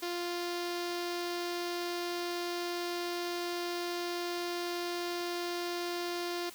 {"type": "tone with low-pass filter", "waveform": "sawtooth", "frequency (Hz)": 349.2, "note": "F4", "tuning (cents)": 0, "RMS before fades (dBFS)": -36, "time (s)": [0.02, 6.5], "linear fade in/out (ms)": 10, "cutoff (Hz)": 4900, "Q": 2.5, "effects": ["white hiss -51 dBFS RMS until 6.54 s", "high-pass 80 Hz 12 dB/octave"]}